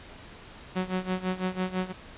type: tone with tremolo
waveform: sawtooth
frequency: 185 Hz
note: F#3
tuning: in tune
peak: -21 dBFS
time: 0.75-1.93 s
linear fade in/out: 20 ms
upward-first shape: sine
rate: 6 Hz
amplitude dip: 85%
effects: pink hiss -47 dBFS RMS until 2.17 s + resampled to 8000 Hz